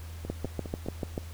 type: two click trains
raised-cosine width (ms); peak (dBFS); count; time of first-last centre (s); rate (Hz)
2; -24 / -17; 4 / 7; 0.25-0.862 / 0.3-1.178; 4.9 / 6.83
effects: added 82 Hz sine -39 dBFS peak until 1.33 s + pink hiss -51 dBFS RMS until 1.33 s